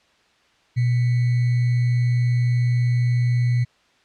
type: tone with sample-and-hold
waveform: sine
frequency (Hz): 121.8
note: B2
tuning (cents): -24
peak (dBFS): -16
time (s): 0.76-3.65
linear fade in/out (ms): 20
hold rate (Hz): 2100
effects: white hiss -59 dBFS RMS until 4.04 s + low-pass 4000 Hz 12 dB/octave